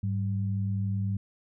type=tone pair together; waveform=sine; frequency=102.1 / 192.74 Hz; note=G#2 / G3; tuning=-29 / -29 cents; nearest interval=major seventh; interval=1100 cents; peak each=-27 / -33 dBFS; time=0.03-1.17 s; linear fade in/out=5 ms; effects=none